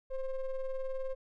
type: ring-modulated tone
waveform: triangle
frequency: 267.9 Hz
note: C4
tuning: 41 cents sharp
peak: -28 dBFS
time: 0.1-1.15 s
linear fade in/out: 20 ms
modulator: 258 Hz
effects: none